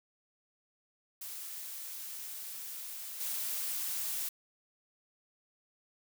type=noise with level steps; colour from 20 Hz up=blue; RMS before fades=-43 / -36 dBFS; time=1.21-4.29 s; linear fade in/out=5 ms; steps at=3.2 s; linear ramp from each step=10 ms; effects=none